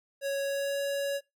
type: tone with pitch glide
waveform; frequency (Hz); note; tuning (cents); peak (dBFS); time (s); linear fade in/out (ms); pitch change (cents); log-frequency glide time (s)
square; 554.4 to 560.5; C#5 to C#5; 0 to +19; -29; 0.21-1.21; 50; +19; 0.42-0.79
effects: noise-tail reverb RT60 0.2 s tail -21 dB re dry + MP3 96 kbps